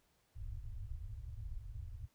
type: low-pass noise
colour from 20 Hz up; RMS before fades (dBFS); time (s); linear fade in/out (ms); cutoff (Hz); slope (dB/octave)
pink; -45; 0.35-2.08; 20; 120; 96
effects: pink hiss -75 dBFS RMS until 2.14 s